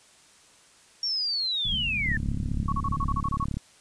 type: linear sweep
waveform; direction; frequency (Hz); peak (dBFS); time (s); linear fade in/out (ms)
sine; down; 5570 to 1726; -25; 1.03-2.17; 2
type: low-pass noise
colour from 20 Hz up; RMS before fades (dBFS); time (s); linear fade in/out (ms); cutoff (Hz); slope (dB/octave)
pink; -34; 1.65-3.22; 5; 250; 96
type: click train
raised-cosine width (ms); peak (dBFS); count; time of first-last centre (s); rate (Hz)
5; -18; 54; 2.06-3.57; 35.1
type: tone bursts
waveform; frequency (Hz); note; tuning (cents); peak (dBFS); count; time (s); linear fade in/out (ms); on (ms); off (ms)
sine; 1108.7; C#6; 0; -26; 10; 2.68-3.445; 5; 45; 35
effects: white hiss -56 dBFS RMS until 3.8 s + resampled to 22050 Hz